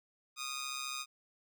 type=tone with amplitude modulation; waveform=10% pulse; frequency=1236 Hz; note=D#6; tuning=12 cents flat; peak=-27 dBFS; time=0.36-1.06 s; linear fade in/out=50 ms; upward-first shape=sine; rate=134 Hz; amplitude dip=60%; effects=none